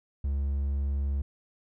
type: tone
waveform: triangle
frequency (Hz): 69.7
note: C#2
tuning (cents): +10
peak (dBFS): -24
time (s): 0.24-1.22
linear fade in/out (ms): 5
effects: none